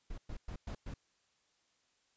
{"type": "noise bursts", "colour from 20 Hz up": "brown", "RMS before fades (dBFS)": -42, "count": 5, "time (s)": [0.1, 0.94], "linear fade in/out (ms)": 5, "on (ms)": 80, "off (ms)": 110, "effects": ["white hiss -75 dBFS RMS until 2.16 s", "resampled to 16000 Hz"]}